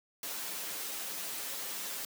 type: noise with comb filter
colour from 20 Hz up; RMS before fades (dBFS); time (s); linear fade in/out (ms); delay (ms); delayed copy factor
white; -39; 0.23-2.05; 2; 8.2; -0.75
effects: high-pass 200 Hz 12 dB/octave